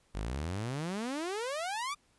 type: exponential sweep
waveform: sawtooth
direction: up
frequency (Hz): 46.12 to 1216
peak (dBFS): -30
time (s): 0.14-1.95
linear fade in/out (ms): 20
effects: pink hiss -69 dBFS RMS until 2.18 s + resampled to 24000 Hz